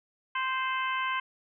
harmonic tone with a mistuned harmonic, 522 Hz, C5, 4 cents flat, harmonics 2 / 3 / 4 / 5 / 6, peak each -30 / -34 / -36 / -38 / -40 dBFS, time 0.35-1.2 s, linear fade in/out 5 ms, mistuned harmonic 6, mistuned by -36 cents, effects none

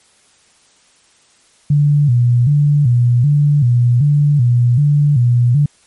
sine tone with vibrato, 133.1 Hz, C3, 30 cents sharp, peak -8 dBFS, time 1.7-5.66 s, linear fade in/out 5 ms, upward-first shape square, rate 1.3 Hz, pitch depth 160 cents each way, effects white hiss -52 dBFS RMS until 5.86 s + MP3 48 kbps

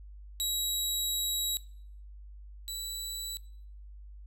20% pulse tone pair in turn, 3866 / 3945 Hz, B7 / B7, -38 / -3 cents, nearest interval unison, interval 35 cents, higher second, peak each -23 / -30 dBFS, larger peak first, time 0.4-1.57 / 2.68-3.37 s, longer first, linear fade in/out 0 ms, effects noise-tail reverb RT60 0.6 s tail -20 dB re dry + added 50 Hz sine -45 dBFS peak until 4.26 s

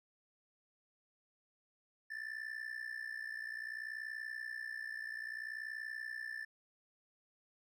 triangle tone with amplitude modulation, 1765 Hz, A6, 5 cents sharp, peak -36 dBFS, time 2.1-6.45 s, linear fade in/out 10 ms, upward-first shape sine, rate 60.6 Hz, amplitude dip 80%, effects none

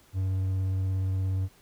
triangle tone with vibrato, 94.7 Hz, F#2, 41 cents sharp, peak -23 dBFS, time 0.13-1.49 s, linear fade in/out 50 ms, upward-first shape triangle, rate 17 Hz, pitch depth 15 cents each way, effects pink hiss -59 dBFS RMS until 1.61 s

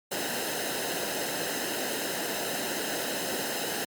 pink noise with comb filter, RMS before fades -31 dBFS, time 0.11-3.85 s, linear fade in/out 10 ms, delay 0.87 ms, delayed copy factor -0.65, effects high-pass 200 Hz 12 dB/octave + MP3 96 kbps

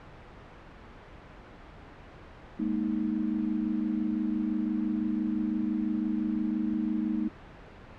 sine chord, Ab suspended second, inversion none, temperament just, 207.7 / 233.6 / 311.5 Hz, Ab3 / Bb3 / Eb4, 0 / +4 / +2 cents, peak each -31 dBFS, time 2.59-7.29 s, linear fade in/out 10 ms, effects pink hiss -48 dBFS RMS until 7.98 s + low-pass 2000 Hz 12 dB/octave

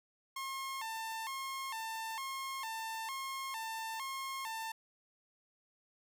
sawtooth tone with vibrato, 980 Hz, B5, 14 cents flat, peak -35 dBFS, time 0.36-4.72 s, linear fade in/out 5 ms, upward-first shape square, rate 1.1 Hz, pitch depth 160 cents each way, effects none

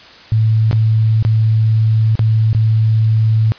sine tone with dropouts, 110.4 Hz, A2, 6 cents sharp, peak -9 dBFS, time 0.32-3.52 s, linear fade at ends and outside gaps 0 ms, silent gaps 0.712-0.729 / 1.226-1.25 / 2.154-2.193 / 2.53-2.548 s, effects white hiss -39 dBFS RMS until 3.58 s + resampled to 11025 Hz

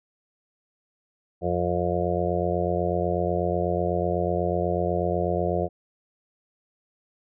harmonic tone, 88.1 Hz, F2, 16 cents sharp, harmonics 1 / 2 / 4 / 5 / 6 / 7 / 8, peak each -30 / -30 / -30 / -30 / -30 / -30 / -30 dBFS, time 1.41-5.69 s, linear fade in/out 50 ms, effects none

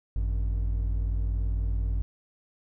triangle tone pair together, 51.91 / 92.5 Hz, G#1 / F#2, 0 / 0 cents, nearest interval minor seventh, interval 1000 cents, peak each -23 / -32 dBFS, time 0.16-2.02 s, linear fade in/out 0 ms, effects none

